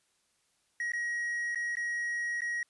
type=tone with dropouts; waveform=triangle; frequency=1897 Hz; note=A#6; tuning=30 cents sharp; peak=-29 dBFS; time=0.8-2.63 s; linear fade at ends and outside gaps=2 ms; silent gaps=0.92-0.934 / 1.548-1.557 / 1.754-1.769 / 2.407-2.418 s; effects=white hiss -73 dBFS RMS until 2.69 s + resampled to 24000 Hz